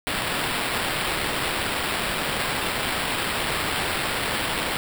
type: noise with sample-and-hold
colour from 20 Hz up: violet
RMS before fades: -26 dBFS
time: 0.07-4.77 s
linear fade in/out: 0 ms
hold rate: 6300 Hz
effects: none